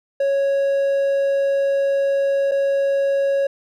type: tone with dropouts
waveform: triangle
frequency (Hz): 553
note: C#5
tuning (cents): -4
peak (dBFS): -14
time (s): 0.2-3.47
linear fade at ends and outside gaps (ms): 5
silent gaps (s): 2.513-2.517
effects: none